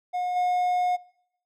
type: tone with level steps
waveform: triangle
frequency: 721 Hz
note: F#5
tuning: 45 cents flat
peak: -23 / -19 dBFS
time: 0.13-0.97 s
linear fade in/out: 20 ms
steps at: 0.35 s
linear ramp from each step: 20 ms
effects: noise-tail reverb RT60 0.8 s tail -23 dB re dry